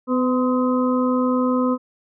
harmonic tone with a mistuned harmonic, 252.6 Hz, B3, 39 cents sharp, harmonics 1 / 2 / 4 / 5, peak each -18 / -23 / -27 / -28 dBFS, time 0.07-1.78 s, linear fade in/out 50 ms, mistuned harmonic 4, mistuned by +38 cents, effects none

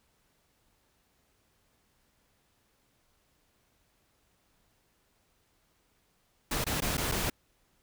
pink noise with dropouts, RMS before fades -31 dBFS, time 6.51-7.3 s, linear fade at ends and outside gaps 5 ms, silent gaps 6.643-6.665 / 6.805-6.82 / 6.971-6.978 / 7.116-7.12 s, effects pink hiss -71 dBFS RMS until 7.82 s

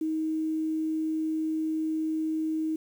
sine tone with quantisation, 315.8 Hz, D#4, 26 cents sharp, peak -26 dBFS, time 0.01-2.76 s, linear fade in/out 5 ms, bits 9, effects none

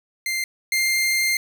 sawtooth tone pair in turn, 2093 / 2104 Hz, C7 / C7, 0 / +9 cents, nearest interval unison, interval 9 cents, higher second, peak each -19 / -15 dBFS, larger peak second, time 0.26-0.44 / 0.72-1.37 s, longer second, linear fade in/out 2 ms, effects none

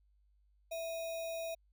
sine tone with sample-and-hold, 659 Hz, E5, 1 cent flat, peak -37 dBFS, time 0.71-1.55 s, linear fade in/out 10 ms, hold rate 3150 Hz, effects added 50 Hz sine -67 dBFS peak until 1.72 s

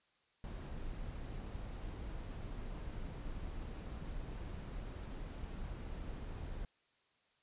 brown noise, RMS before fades -44 dBFS, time 0.44-6.65 s, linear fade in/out 2 ms, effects white hiss -75 dBFS RMS until 7.42 s + resampled to 8000 Hz

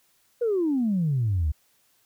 sine exponential sweep, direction down, 494.6 to 70.3 Hz, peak -20 dBFS, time 0.41-1.52 s, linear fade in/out 10 ms, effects tanh soft clip ceiling -17 dBFS + white hiss -65 dBFS RMS until 2.05 s

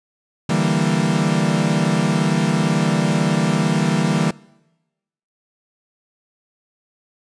40% pulse chord, E half-diminished seventh, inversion third, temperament equal, 146.83 / 164.81 / 196 / 233.1 Hz, D3 / E3 / G3 / Bb3, 0 / 0 / 0 / 0 cents, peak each -22 / -19 / -21 / -22 dBFS, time 0.49-4.31 s, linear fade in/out 5 ms, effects noise-tail reverb RT60 1.0 s tail -23 dB re dry + resampled to 22050 Hz

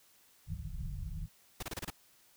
pink low-pass noise, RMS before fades -40 dBFS, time 0.46-1.29 s, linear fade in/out 50 ms, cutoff 180 Hz, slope 96 dB/octave
pink noise bursts, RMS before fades -39 dBFS, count 6, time 1.6-1.903 s, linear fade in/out 5 ms, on 28 ms, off 27 ms
effects white hiss -65 dBFS RMS until 2.36 s

